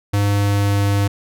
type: tone with pitch glide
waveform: square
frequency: 101.5 to 100.68 Hz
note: G#2 to G2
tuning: -39 to +47 cents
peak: -15 dBFS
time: 0.13-1.08 s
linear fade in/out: 10 ms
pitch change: -14 cents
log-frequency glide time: 0.24-0.82 s
effects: none